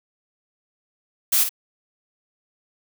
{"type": "noise with echo", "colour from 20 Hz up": "blue", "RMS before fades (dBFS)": -18, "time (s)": [1.32, 1.44], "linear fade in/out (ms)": 10, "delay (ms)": 53, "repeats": 1, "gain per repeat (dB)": -8, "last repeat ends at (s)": 1.493, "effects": []}